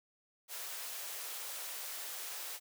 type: high-pass noise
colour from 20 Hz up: white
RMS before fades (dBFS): -43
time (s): 0.48-2.6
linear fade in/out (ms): 50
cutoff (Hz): 450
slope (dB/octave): 24
effects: none